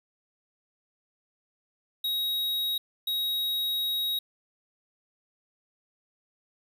square tone pair in turn, 3800 / 3800 Hz, A#7 / A#7, +33 / +33 cents, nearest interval unison, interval 0 cents, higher neither, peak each -27 dBFS, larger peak neither, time 2.04-2.78 / 3.07-4.19 s, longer second, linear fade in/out 5 ms, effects 10-bit

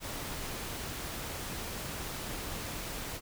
pink noise, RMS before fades -39 dBFS, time 0-3.21 s, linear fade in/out 50 ms, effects none

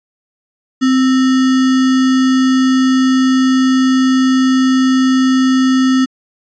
sine tone with sample-and-hold, 260 Hz, C4, 11 cents flat, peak -8 dBFS, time 0.81-6.06 s, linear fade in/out 20 ms, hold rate 1575 Hz, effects resampled to 16000 Hz

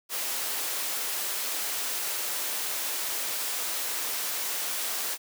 white high-pass noise, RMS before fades -31 dBFS, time 0.09-5.18 s, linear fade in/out 50 ms, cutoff 370 Hz, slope 12 dB/octave, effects none

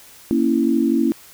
sine chord, A# diminished, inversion none, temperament equal, 233.1 / 277.2 / 329.6 Hz, A#3 / C#4 / E4, 0 / 0 / 0 cents, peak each -19 dBFS, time 0.31-1.12 s, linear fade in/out 0 ms, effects white hiss -45 dBFS RMS until 1.33 s

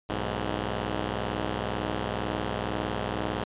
5% pulse tone pair together, 61.96 / 104 Hz, B1 / G#2, +6 / +3 cents, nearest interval major sixth, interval 897 cents, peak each -20 dBFS, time 0.09-3.44 s, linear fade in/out 5 ms, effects resampled to 8000 Hz

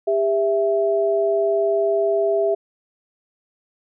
sine tone pair together, 400.4 / 660.1 Hz, G4 / E5, +37 / +2 cents, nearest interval major sixth, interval 865 cents, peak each -19 dBFS, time 0.07-2.55 s, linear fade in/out 10 ms, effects none

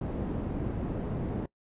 white low-pass noise, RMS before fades -33 dBFS, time 0.01-1.46 s, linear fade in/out 5 ms, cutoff 290 Hz, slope 12 dB/octave, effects noise-tail reverb RT60 0.1 s tail -21 dB re dry + resampled to 8000 Hz

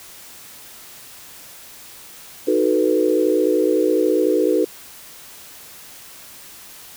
sine chord, B dominant seventh, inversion first, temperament equal, 311.1 / 370 / 440 / 493.9 Hz, D#4 / F#4 / A4 / B4, 0 / 0 / 0 / 0 cents, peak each -20 dBFS, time 2.47-4.65 s, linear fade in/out 10 ms, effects white hiss -41 dBFS RMS until 6.96 s

